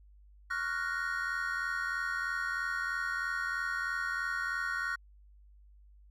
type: chord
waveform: triangle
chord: Gb major seventh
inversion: second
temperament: equal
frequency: 1108.7 / 1396.9 / 1480 / 1864.7 Hz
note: Db6 / F6 / Gb6 / Bb6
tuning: 0 / 0 / 0 / 0 cents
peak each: -40 / -35 / -34 / -36 dBFS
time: 0.5-4.96 s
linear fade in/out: 10 ms
effects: added 50 Hz sine -55 dBFS peak until 6.1 s